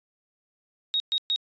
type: tone bursts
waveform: sine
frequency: 3764 Hz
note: A#7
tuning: 16 cents sharp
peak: -22 dBFS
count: 3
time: 0.94-1.36 s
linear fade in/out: 0 ms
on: 60 ms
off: 120 ms
effects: resampled to 16000 Hz